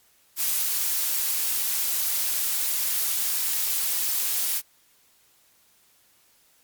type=noise; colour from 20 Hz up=blue; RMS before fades=-25 dBFS; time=0.36-4.62 s; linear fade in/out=50 ms; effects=white hiss -61 dBFS RMS until 6.63 s + MP3 96 kbps